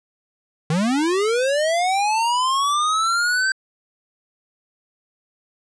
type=linear sweep; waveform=square; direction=up; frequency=148 to 1568 Hz; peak=-18 dBFS; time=0.7-3.52 s; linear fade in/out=2 ms; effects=resampled to 22050 Hz